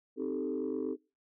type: chord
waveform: sine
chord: A half-diminished seventh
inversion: first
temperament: equal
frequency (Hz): 261.6 / 311.1 / 392 / 440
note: C4 / Eb4 / G4 / A4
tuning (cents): 0 / 0 / 0 / 0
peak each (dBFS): -36 / -37 / -37 / -36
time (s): 0.16-0.97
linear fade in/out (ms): 50
effects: noise-tail reverb RT60 0.3 s tail -23 dB re dry + tanh soft clip ceiling -25 dBFS